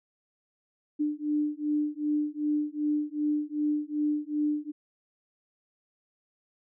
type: beating tone pair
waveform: sine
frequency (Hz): 297.1 / 299.7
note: D4 / D4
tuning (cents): +20 / +35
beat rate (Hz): 2.6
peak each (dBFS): -29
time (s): 0.99-4.72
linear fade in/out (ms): 20
effects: none